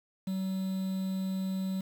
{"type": "tone with quantisation", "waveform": "triangle", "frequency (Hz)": 190, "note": "F#3", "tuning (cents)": 46, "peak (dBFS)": -28, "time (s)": [0.27, 1.81], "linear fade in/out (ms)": 5, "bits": 8, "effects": []}